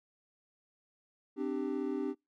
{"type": "chord", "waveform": "triangle", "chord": "C suspended second", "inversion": "none", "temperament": "equal with one note detuned", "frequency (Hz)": [261.6, 298.6, 392], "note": ["C4", "D4", "G4"], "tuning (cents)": [0, 29, 0], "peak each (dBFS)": [-35, -34, -35], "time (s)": [1.36, 2.15], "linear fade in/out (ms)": 50, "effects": ["noise-tail reverb RT60 0.2 s tail -26 dB re dry"]}